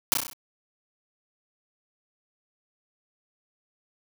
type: noise with echo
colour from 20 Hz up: white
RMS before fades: -20 dBFS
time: 0.12-0.14 s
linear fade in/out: 0 ms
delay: 32 ms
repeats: 6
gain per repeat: -4 dB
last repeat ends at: 0.332 s
effects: none